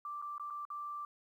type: tone with dropouts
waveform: sine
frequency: 1174.7 Hz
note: D6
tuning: in tune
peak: -39 dBFS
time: 0.05-1.05 s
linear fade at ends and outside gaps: 2 ms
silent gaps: 0.217-0.223 / 0.381-0.397 / 0.502-0.506 / 0.652-0.702 s
effects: 12-bit